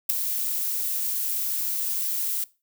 violet noise with ADSR envelope, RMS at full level -17 dBFS, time 0.09-2.44 s, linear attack 10 ms, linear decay 5 ms, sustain -10 dB, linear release 4 ms, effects noise-tail reverb RT60 0.3 s tail -21 dB re dry

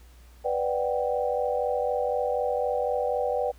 sine chord, G major seventh, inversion first, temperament equal, 493.9 / 587.3 / 740 / 784 Hz, B4 / D5 / F#5 / G5, 0 / 0 / 0 / 0 cents, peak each -27 / -29 / -33 / -31 dBFS, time 0.44-3.52 s, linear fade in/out 20 ms, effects added 60 Hz sine -49 dBFS peak until 3.58 s + pink hiss -59 dBFS RMS until 3.58 s

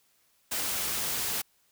white noise, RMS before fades -31 dBFS, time 0.51-1.42 s, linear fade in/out 10 ms, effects white hiss -68 dBFS RMS until 1.71 s

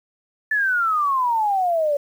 sine exponential sweep, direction down, 1760 to 563 Hz, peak -17 dBFS, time 0.51-1.97 s, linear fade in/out 5 ms, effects 8-bit

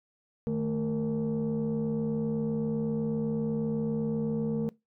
sine tone cluster, 152.5 / 220.4 / 463.6 Hz, D#3 / A3 / A#4, -34 / +3 / -10 cents, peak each -32 / -28 / -31 dBFS, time 0.47-4.69 s, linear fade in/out 0 ms, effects noise-tail reverb RT60 0.2 s tail -22 dB re dry + tanh soft clip ceiling -23 dBFS

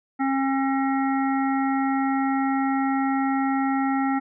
harmonic tone, 270 Hz, C#4, 45 cents flat, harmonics 1 / 3 / 5 / 7 / 8, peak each -22 / -26 / -31 / -34 / -40 dBFS, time 0.19-4.2 s, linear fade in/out 20 ms, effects none

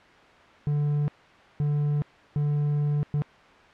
triangle tone bursts at uneven times, 146.83 Hz, D3, in tune, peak -20 dBFS, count 4, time 0.67-1.08 / 1.6-2.02 / 2.36-3.03 / 3.14-3.22 s, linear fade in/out 0 ms, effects white hiss -51 dBFS RMS until 3.73 s + low-pass 2000 Hz 12 dB/octave

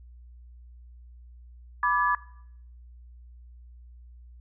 sine chord, G# diminished, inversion first, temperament equal with one note detuned, 987.8 / 1174.7 / 1700 Hz, B5 / D6 / G#6, 0 / 0 / +40 cents, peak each -26 / -25 / -26 dBFS, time 1.83-2.15 s, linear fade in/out 2 ms, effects noise-tail reverb RT60 0.7 s tail -20 dB re dry + added 60 Hz sine -46 dBFS peak until 4.4 s

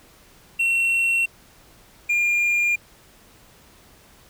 triangle tone pair in turn, 2721 / 2408 Hz, F7 / D7, -46 / +43 cents, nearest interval major second, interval 211 cents, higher first, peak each -16 dBFS, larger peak neither, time 0.59-1.26 / 2.09-2.76 s, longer neither, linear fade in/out 10 ms, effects pink hiss -52 dBFS RMS until 4.29 s

